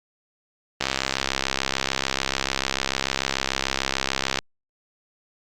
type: click train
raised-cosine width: 0.2 ms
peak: -4 dBFS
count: 240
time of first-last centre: 0.81-4.388 s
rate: 66.8 Hz
effects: Opus 32 kbps